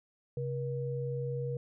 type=tone pair together; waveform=sine; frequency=134.1 / 478.4 Hz; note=C3 / A#4; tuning=+43 / +45 cents; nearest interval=octave + minor seventh; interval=2202 cents; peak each=-34 / -36 dBFS; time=0.37-1.57 s; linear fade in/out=2 ms; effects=none